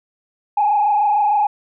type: tone with frequency modulation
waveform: sine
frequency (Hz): 832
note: G#5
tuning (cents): +3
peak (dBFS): -12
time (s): 0.57-1.47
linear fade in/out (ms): 5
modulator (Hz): 26.6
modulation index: 1.1
effects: tanh soft clip ceiling -8 dBFS